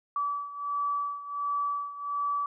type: beating tone pair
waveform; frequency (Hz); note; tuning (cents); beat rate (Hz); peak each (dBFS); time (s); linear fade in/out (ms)
sine; 1150 / 1151.4; D6 / D6; -37 / -35; 1.4; -30 / -34; 0.16-2.46; 2
effects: none